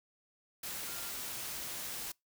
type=tone in noise; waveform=sine; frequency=1396.9 Hz; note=F6; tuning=in tune; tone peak=-52 dBFS; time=0.87-1.11 s; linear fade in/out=5 ms; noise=white; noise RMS=-41 dBFS; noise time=0.63-2.12 s; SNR=-14 dB; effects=noise-tail reverb RT60 0.2 s tail -26 dB re dry